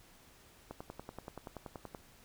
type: click train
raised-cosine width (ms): 1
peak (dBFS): -29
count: 14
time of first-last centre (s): 0.71-1.948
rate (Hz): 10.5
effects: pink hiss -61 dBFS RMS until 2.24 s

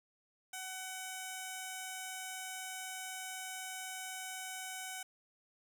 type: tone with notch filter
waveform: 5% pulse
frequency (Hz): 752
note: F#5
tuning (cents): +28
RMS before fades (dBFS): -44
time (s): 0.53-5.03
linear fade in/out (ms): 5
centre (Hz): 4500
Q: 1.3
effects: none

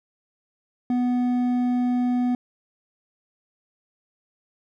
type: tone with hard clipping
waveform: triangle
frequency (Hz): 246.9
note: B3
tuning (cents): 0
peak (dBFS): -21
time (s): 0.9-2.35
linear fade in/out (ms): 2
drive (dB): 9
effects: none

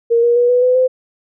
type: tone with pitch steps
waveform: sine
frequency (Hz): 466.2 / 475.2 / 484.3 / 493.6 / 503.1 / 512.8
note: A#4 / A#4 / B4 / B4 / B4 / C5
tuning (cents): 0 / +33 / -34 / -1 / +32 / -35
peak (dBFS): -9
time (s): 0.1-0.88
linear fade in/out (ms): 20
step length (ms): 130
effects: none

